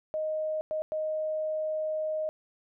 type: tone bursts at uneven times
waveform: sine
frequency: 622.3 Hz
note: D#5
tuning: in tune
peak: -28 dBFS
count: 3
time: 0.14-0.61 / 0.71-0.82 / 0.92-2.29 s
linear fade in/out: 0 ms
effects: none